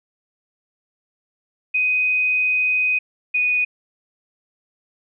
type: tone pair in turn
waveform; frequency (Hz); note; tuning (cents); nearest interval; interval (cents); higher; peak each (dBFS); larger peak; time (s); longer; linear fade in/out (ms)
sine; 2503 / 2479; D#7 / D#7; +10 / -7; unison; 17; first; -16; neither; 1.74-2.99 / 3.34-3.65; first; 10
effects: none